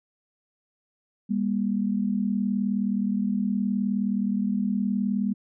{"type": "tone pair together", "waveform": "sine", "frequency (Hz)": [200.8, 240], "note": ["G3", "B3"], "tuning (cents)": [42, -49], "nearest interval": "minor third", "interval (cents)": 309, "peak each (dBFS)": [-24, -27], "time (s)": [1.29, 5.34], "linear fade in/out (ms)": 20, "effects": []}